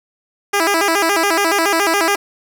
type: tone with vibrato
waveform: 10% pulse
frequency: 364.4 Hz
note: F#4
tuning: 26 cents flat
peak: -5 dBFS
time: 0.53-2.16 s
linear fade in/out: 10 ms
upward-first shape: square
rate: 7.1 Hz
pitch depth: 180 cents each way
effects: none